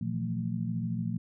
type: tone cluster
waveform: sine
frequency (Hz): 118.9 / 163.9 / 177 / 223.8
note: A#2 / E3 / F3 / A3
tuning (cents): +35 / -10 / +23 / +30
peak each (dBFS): -34 / -38 / -34 / -35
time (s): 0.01-1.18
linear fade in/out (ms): 5
effects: none